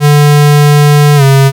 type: tone with pitch glide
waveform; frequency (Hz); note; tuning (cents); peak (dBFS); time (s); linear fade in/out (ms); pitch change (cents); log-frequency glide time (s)
square; 146.83 to 136.21; D3 to C#3; 0 to -30; -3; 0-1.52; 50; -130; 1.16-1.23
effects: none